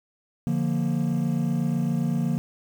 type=chord; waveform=triangle; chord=Bb major; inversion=first; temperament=equal; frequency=146.83 / 174.61 / 233.1 Hz; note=D3 / F3 / Bb3; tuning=0 / 0 / 0 cents; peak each=-24 dBFS; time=0.47-2.38 s; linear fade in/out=0 ms; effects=tanh soft clip ceiling -13 dBFS + 8-bit